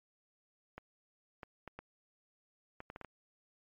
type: clicks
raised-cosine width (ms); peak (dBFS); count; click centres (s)
0.5; -30; 9; 0.78 / 1.432 / 1.677 / 1.79 / 2.804 / 2.901 / 2.961 / 3.013 / 3.047
effects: MP3 48 kbps